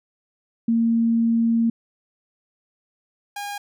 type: tone pair in turn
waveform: sine / sawtooth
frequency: 229.8 / 813.7 Hz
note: A#3 / G#5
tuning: -25 / -36 cents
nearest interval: octave + minor seventh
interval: 2189 cents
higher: second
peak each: -16 / -25 dBFS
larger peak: first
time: 0.68-1.7 / 3.36-3.58 s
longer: first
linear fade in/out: 5 ms
effects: none